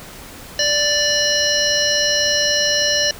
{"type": "harmonic tone with a mistuned harmonic", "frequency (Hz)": 587.3, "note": "D5", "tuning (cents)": 0, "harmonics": [1, 3, 5, 7, 9, 10], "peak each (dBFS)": [-22, -22, -22, -22, -22, -22], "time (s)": [0.59, 3.11], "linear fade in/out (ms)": 2, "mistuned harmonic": 10, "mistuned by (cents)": -41, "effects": ["pink hiss -37 dBFS RMS until 3.19 s"]}